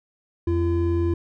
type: tone pair together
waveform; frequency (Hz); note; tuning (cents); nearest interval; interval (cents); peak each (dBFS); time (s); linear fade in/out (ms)
triangle; 85.15 / 340.6; F2 / F4; -43 / -43; 2 octaves; 2400; -20; 0.47-1.14; 5
effects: none